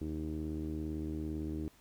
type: tone with low-pass filter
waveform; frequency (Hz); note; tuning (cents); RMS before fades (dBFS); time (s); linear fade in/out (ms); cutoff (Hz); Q
sawtooth; 77.78; D#2; 0; -38; 0.01-1.68; 0; 330; 5.4
effects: pink hiss -64 dBFS RMS until 1.8 s